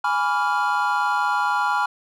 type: chord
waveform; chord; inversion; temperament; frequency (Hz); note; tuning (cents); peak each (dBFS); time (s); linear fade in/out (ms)
triangle; G# diminished seventh; none; equal with one note detuned; 830.6 / 987.8 / 1149.2 / 1396.9; G#5 / B5 / D6 / F6; 0 / 0 / -38 / 0; -22 / -22 / -26 / -22; 0.04-1.86; 5
effects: none